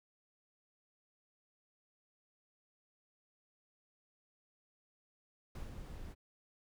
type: noise with ADSR envelope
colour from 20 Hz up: brown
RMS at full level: -42 dBFS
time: 5.55-6.15 s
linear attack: 4 ms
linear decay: 130 ms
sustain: -5 dB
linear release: 36 ms
effects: none